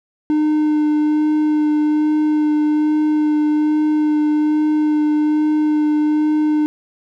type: tone with vibrato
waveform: triangle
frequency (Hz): 303.2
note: D#4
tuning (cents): -45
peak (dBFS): -11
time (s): 0.3-6.66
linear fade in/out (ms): 0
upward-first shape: sine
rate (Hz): 1.2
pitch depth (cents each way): 11
effects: none